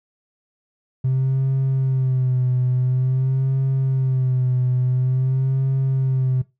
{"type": "tone with vibrato", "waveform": "triangle", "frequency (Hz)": 130, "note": "C3", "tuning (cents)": -11, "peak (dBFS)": -13, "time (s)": [1.04, 6.42], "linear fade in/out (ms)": 10, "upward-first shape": "sine", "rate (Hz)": 0.48, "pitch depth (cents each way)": 52, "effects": ["noise-tail reverb RT60 0.2 s tail -20 dB re dry", "tanh soft clip ceiling -13 dBFS"]}